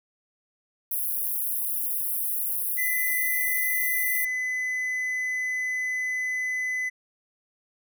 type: high-pass noise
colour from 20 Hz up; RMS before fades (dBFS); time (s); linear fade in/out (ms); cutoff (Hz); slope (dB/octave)
white; -28; 0.91-4.25; 5; 10000; 96
type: tone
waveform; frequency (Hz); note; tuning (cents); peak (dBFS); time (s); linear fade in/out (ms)
triangle; 2012; B6; +32; -24; 2.77-6.9; 20
effects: none